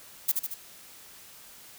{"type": "noise with echo", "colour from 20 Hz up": "violet", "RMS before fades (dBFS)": -23, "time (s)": [0.28, 0.32], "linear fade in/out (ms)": 10, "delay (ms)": 75, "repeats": 3, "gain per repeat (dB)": -4, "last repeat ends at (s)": 0.545, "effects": ["white hiss -50 dBFS RMS until 1.78 s"]}